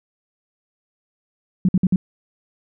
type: tone bursts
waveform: sine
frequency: 184.6 Hz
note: F#3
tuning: 4 cents flat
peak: -12 dBFS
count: 4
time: 1.65-1.96 s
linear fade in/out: 2 ms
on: 37 ms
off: 54 ms
effects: none